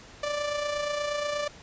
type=tone with amplitude modulation; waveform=sawtooth; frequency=587.3 Hz; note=D5; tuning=in tune; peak=-22 dBFS; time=0.23-1.48 s; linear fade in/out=5 ms; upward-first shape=sine; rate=28.4 Hz; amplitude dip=45%; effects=pink hiss -49 dBFS RMS until 1.62 s + resampled to 16000 Hz